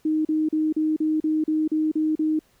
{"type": "tone bursts", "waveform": "sine", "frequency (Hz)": 311.1, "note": "D#4", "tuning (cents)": 0, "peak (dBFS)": -19, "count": 10, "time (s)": [0.05, 2.392], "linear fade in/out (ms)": 5, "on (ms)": 200, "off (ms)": 38, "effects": ["pink hiss -62 dBFS RMS until 2.6 s"]}